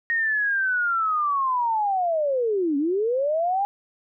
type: linear two-way sweep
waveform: sine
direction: down then up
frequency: 1869 to 273.3 to 816 Hz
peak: -20 dBFS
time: 0.1-3.65 s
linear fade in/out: 0 ms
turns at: 2.77 s
effects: none